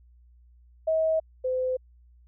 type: tone pair in turn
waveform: sine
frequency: 639 / 511.9 Hz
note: D#5 / C5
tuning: +46 / -38 cents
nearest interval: major third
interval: 384 cents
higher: first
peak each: -21 / -24 dBFS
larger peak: first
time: 0.87-1.2 / 1.44-1.77 s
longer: neither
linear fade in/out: 10 ms
effects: added 60 Hz sine -53 dBFS peak until 2.27 s